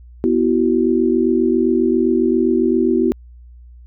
sine chord, B suspended fourth, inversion none, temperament equal with one note detuned, 246.9 / 329.6 / 377.1 Hz, B3 / E4 / F#4, 0 / 0 / +33 cents, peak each -17 dBFS, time 0.24-3.12 s, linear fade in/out 0 ms, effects added 60 Hz sine -38 dBFS peak until 3.86 s

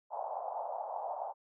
pink band-pass noise, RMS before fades -39 dBFS, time 0.1-1.34 s, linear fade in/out 50 ms, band 630 to 900 Hz, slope 48 dB/octave, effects none

